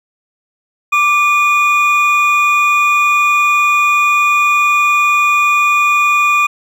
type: tone pair together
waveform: triangle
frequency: 1174.7 / 2446 Hz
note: D6 / D#7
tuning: 0 / -30 cents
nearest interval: octave + minor second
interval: 1270 cents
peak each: -10 dBFS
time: 0.92-6.47 s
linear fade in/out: 10 ms
effects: none